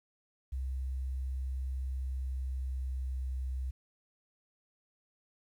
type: tone with pitch glide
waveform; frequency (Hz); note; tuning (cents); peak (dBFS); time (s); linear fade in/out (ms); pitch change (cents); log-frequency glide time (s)
sine; 65.41 to 64.7; C2 to C2; 0 to -19; -32; 0.52-3.71; 10; -19; 1.9-3.31
effects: tanh soft clip ceiling -28 dBFS + 11-bit